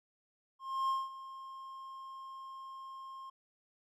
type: tone with ADSR envelope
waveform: triangle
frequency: 1066 Hz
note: C6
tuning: 32 cents sharp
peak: -27 dBFS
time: 0.59-3.3 s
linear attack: 300 ms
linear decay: 200 ms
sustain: -16 dB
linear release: 7 ms
effects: none